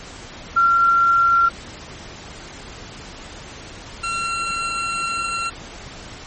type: tone pair in turn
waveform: sine / 25% pulse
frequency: 1372 / 1363.3 Hz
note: F6 / F6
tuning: -31 / -42 cents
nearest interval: unison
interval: 11 cents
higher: first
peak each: -12 / -18 dBFS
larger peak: first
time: 0.56-1.49 / 4.03-5.5 s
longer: second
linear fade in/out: 10 ms
effects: pink hiss -37 dBFS RMS until 6.26 s + MP3 32 kbps